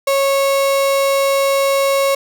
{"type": "tone", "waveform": "35% pulse", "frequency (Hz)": 550, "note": "C#5", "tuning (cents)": -14, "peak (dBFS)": -11, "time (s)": [0.07, 2.15], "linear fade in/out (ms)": 5, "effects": []}